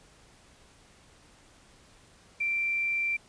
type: tone with quantisation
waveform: sine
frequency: 2353 Hz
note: D7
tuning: 3 cents sharp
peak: -26 dBFS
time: 2.4-3.17 s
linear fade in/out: 10 ms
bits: 9
effects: pink hiss -58 dBFS RMS until 3.28 s + resampled to 22050 Hz